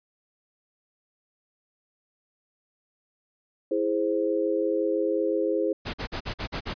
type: chord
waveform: sine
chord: E augmented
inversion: none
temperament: equal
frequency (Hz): 329.6 / 415.3 / 523.3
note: E4 / G#4 / B#4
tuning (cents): 0 / 0 / 0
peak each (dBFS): -27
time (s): 3.71-5.73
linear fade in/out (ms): 5
type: noise bursts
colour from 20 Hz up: pink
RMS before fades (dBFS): -31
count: 7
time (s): 5.85-6.742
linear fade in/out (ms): 20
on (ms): 88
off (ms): 46
effects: resampled to 11025 Hz